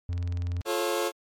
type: tone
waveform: triangle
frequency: 87.31 Hz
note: F2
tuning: in tune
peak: -25 dBFS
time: 0.09-0.61 s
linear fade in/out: 0 ms
type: click train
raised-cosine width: 0.2 ms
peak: -28 dBFS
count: 13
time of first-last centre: 0.13-0.713 s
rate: 20.6 Hz
type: chord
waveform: sawtooth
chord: F augmented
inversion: none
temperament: just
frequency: 349.2 / 436.5 / 545.7 Hz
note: F4 / A4 / C#5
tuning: 0 / -14 / -27 cents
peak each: -26 dBFS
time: 0.65-1.12 s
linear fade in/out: 50 ms
effects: MP3 64 kbps